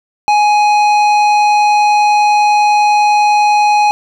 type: tone with tanh clipping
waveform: sine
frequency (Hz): 835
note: G#5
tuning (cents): +9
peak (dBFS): -9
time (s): 0.28-3.91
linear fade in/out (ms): 0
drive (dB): 13
effects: none